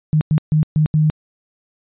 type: tone bursts at uneven times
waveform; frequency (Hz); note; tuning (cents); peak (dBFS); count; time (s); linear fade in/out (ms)
sine; 154; D#3; -17; -11; 5; 0.13-0.21 / 0.31-0.38 / 0.52-0.63 / 0.76-0.86 / 0.94-1.1; 0
effects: resampled to 8000 Hz